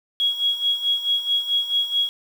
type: tone with tremolo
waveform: sine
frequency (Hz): 3318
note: G#7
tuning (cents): -2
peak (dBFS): -16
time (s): 0.2-2.09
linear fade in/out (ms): 0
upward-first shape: sine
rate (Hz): 4.6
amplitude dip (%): 75
effects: 7-bit